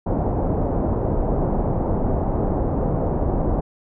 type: low-pass noise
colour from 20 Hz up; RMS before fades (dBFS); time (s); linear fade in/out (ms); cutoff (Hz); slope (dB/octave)
pink; -21; 0.06-3.61; 10; 800; 24
effects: none